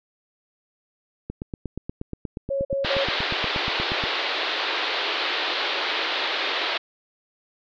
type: click train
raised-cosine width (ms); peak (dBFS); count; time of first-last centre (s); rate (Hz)
3; -17; 24; 1.3-4.038; 8.4
type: tone bursts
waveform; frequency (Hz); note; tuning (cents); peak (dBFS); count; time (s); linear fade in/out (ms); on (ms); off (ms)
sine; 550; C#5; -14; -22; 3; 2.5-3.046; 10; 150; 48
type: band-pass noise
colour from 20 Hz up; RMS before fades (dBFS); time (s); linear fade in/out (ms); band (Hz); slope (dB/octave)
white; -26; 2.84-6.78; 10; 320 to 4200; 48
effects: none